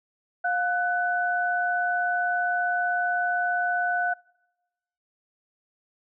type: tone pair together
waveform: sine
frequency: 710 / 1494.5 Hz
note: F5 / F#6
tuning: +28 / +17 cents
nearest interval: octave + minor second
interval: 1289 cents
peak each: -25 dBFS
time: 0.44-4.14 s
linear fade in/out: 10 ms
effects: noise-tail reverb RT60 1.0 s tail -26 dB re dry